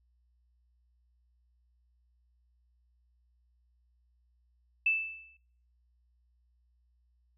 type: tone with exponential decay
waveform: sine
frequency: 2639 Hz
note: E7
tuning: 1 cent sharp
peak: -22 dBFS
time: 4.86-5.37 s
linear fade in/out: 5 ms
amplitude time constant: 110 ms
effects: noise-tail reverb RT60 0.6 s tail -20 dB re dry + added 60 Hz sine -67 dBFS peak until 7.37 s